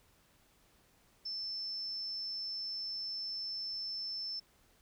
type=tone; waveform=sine; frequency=5300 Hz; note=E8; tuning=9 cents sharp; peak=-37 dBFS; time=1.25-4.4 s; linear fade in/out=10 ms; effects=pink hiss -68 dBFS RMS until 4.81 s